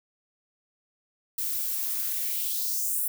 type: noise with high-pass filter sweep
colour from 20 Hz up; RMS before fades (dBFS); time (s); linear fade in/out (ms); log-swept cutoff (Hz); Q
violet; -29; 1.38-3.08; 5; 300 to 11000; 2.3
effects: none